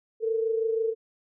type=tone pair together; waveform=sine; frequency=445.6 / 471.7 Hz; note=A4 / A#4; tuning=+22 / +20 cents; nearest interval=minor second; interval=98 cents; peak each=-24 / -32 dBFS; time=0.2-0.95 s; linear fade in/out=50 ms; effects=none